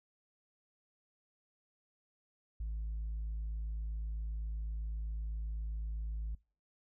triangle tone with tanh clipping, 53.9 Hz, A1, 35 cents flat, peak -36 dBFS, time 2.6-6.35 s, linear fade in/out 5 ms, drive 6 dB, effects noise-tail reverb RT60 0.4 s tail -26 dB re dry

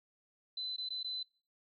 sine tone with dropouts, 4026 Hz, B7, 33 cents sharp, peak -36 dBFS, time 0.57-1.23 s, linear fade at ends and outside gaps 5 ms, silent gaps 0.764-0.781 / 0.889-0.904 / 1.031-1.044 s, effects noise-tail reverb RT60 0.4 s tail -25 dB re dry + MP3 64 kbps

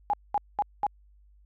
sine tone bursts, 824 Hz, G#5, 14 cents flat, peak -22 dBFS, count 4, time 0.1-0.866 s, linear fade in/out 0 ms, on 34 ms, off 210 ms, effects added 50 Hz sine -55 dBFS peak until 1.45 s

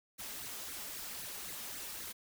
white noise with flanger, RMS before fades -44 dBFS, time 0.18-2.13 s, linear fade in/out 20 ms, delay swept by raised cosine 0.46 to 4.96 ms, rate 3.8 Hz, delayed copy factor +0.75, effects none

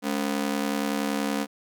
sawtooth ring-modulated tone, 246.9 Hz, B3, in tune, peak -18 dBFS, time 0.02-1.47 s, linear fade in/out 50 ms, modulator 35.3 Hz, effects none

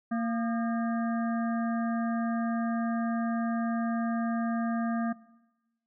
harmonic tone with a mistuned harmonic, 230 Hz, A#3, 23 cents flat, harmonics 1 / 3 / 5 / 7 / 8, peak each -27 / -36 / -40 / -43 / -50 dBFS, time 0.11-5.13 s, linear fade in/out 10 ms, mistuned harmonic 5, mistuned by +93 cents, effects noise-tail reverb RT60 1.0 s tail -19 dB re dry

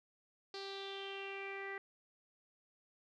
sawtooth tone with low-pass filter sweep, 392.5 Hz, G4, 2 cents sharp, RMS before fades -45 dBFS, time 0.54-1.78 s, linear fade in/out 2 ms, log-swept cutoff 4500 to 1900 Hz, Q 6.1, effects none

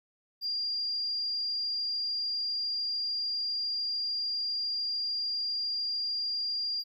triangle tone, 4791 Hz, D8, 34 cents sharp, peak -26 dBFS, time 0.41-6.84 s, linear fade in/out 50 ms, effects tanh soft clip ceiling -28 dBFS

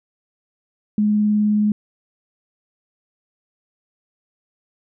sine tone with vibrato, 210 Hz, G#3, 19 cents sharp, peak -14 dBFS, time 0.98-1.72 s, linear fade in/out 2 ms, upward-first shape sine, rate 19 Hz, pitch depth 9 cents each way, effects none

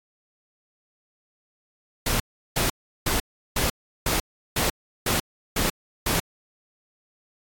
pink noise bursts, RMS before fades -23 dBFS, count 9, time 2.06-6.2 s, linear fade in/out 5 ms, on 140 ms, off 360 ms, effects AAC 64 kbps

